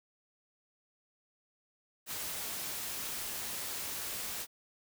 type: noise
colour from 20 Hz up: white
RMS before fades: -39 dBFS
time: 2.06-4.47 s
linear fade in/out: 50 ms
effects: none